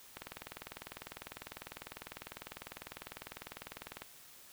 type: click train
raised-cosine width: 0.3 ms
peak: -26 dBFS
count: 78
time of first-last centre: 0.17-4.02 s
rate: 20 Hz
effects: white hiss -57 dBFS RMS until 4.52 s